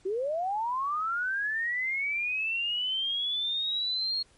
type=linear sweep; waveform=sine; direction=up; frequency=361.4 to 4301 Hz; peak=-27 dBFS; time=0.05-4.23 s; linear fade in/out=10 ms; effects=pink hiss -62 dBFS RMS until 4.37 s + MP3 48 kbps